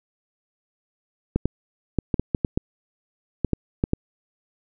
clicks, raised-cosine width 3 ms, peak -7 dBFS, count 12, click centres 1.36 / 1.456 / 1.987 / 2.142 / 2.196 / 2.348 / 2.448 / 2.575 / 3.447 / 3.533 / 3.839 / 3.934 s, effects none

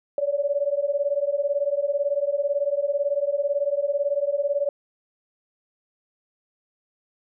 sine beating tone pair, 561 / 579 Hz, C#5 / D5, +21 / -25 cents, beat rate 18 Hz, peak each -24 dBFS, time 0.18-4.69 s, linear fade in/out 2 ms, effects none

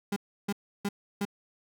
35% pulse tone bursts, 201.8 Hz, G#3, 49 cents flat, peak -26 dBFS, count 4, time 0.12-1.252 s, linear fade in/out 5 ms, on 43 ms, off 320 ms, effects none

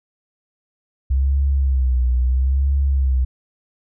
sine tone with vibrato, 65.41 Hz, C2, in tune, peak -14 dBFS, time 1.1-3.25 s, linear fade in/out 10 ms, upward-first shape sine, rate 0.75 Hz, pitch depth 100 cents each way, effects none

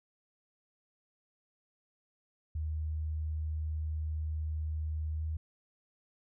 sine tone with pitch glide, 77.7 to 78.74 Hz, D#2 to D#2, -2 to +21 cents, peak -32 dBFS, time 2.55-5.37 s, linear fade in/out 5 ms, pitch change +23 cents, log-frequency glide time 5.17-5.23 s, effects none

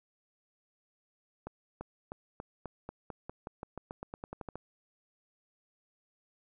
accelerating click train, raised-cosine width 1 ms, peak -26 dBFS, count 19, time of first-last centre 1.47-4.556 s, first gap 340 ms, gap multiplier 0.91, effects none

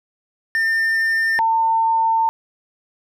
triangle / sine tone pair in turn, 1803 / 901.5 Hz, A6 / A5, +42 / +42 cents, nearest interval octave, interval 1200 cents, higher first, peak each -14 dBFS, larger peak neither, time 0.55-1.39 / 1.39-2.29 s, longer second, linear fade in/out 0 ms, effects none

